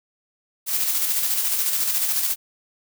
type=noise with tremolo; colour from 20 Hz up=blue; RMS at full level=-21 dBFS; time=0.66-2.36 s; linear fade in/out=50 ms; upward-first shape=square; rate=14 Hz; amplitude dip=35%; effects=none